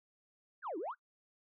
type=exponential two-way sweep; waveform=sine; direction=down then up; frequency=1760 to 298.5 to 1611 Hz; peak=-36 dBFS; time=0.62-0.95 s; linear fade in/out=50 ms; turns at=0.78 s; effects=noise-tail reverb RT60 0.1 s tail -22 dB re dry + tanh soft clip ceiling -33 dBFS